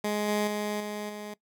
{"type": "tone with level steps", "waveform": "15% pulse", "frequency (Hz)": 209, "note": "G#3", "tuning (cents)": 11, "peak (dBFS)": [-21, -19, -23, -27, -31], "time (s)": [0.04, 1.34], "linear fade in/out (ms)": 5, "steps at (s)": [0.28, 0.47, 0.8, 1.09], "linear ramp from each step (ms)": 5, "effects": ["noise-tail reverb RT60 0.1 s tail -20 dB re dry"]}